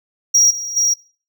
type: tone with level steps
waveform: triangle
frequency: 5690 Hz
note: F8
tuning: 31 cents sharp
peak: -8 / -23 / -12 dBFS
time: 0.34-0.94 s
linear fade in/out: 10 ms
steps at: 0.5 / 0.76 s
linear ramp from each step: 10 ms
effects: noise-tail reverb RT60 0.4 s tail -23 dB re dry